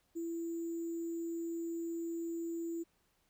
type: tone with sample-and-hold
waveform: sine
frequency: 334.3 Hz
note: E4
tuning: 24 cents sharp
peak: -36 dBFS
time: 0.15-2.84 s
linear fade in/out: 20 ms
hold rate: 7350 Hz
effects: pink hiss -75 dBFS RMS until 3.29 s